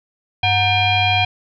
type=tone with frequency modulation; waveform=sine; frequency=1568 Hz; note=G6; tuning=in tune; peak=-13 dBFS; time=0.43-1.25 s; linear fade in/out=5 ms; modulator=834 Hz; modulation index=2.2; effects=none